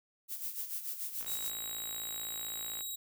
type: noise with tremolo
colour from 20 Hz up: violet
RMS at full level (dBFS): -37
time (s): 0.28-1.52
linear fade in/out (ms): 50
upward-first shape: sine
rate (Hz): 6.9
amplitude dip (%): 65
type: click train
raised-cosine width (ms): 0.3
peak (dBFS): -32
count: 90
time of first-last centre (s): 1.21-2.808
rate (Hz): 55.7
type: tone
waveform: 10% pulse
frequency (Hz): 3831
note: A#7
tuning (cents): +47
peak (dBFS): -30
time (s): 1.26-2.96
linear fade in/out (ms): 10
effects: none